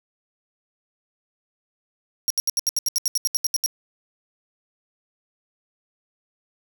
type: tone bursts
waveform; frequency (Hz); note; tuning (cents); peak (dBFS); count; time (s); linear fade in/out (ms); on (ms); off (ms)
sawtooth; 5620; F8; +10; -16; 15; 2.28-3.661; 0; 23; 74
effects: none